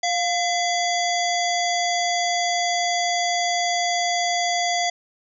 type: harmonic tone with a mistuned harmonic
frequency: 676 Hz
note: E5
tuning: 43 cents sharp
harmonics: 1 / 3 / 5 / 7 / 9 / 10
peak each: -22 / -27 / -29 / -30 / -32 / -32 dBFS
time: 0.03-4.9 s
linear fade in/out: 5 ms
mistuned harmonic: 1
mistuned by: +69 cents
effects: none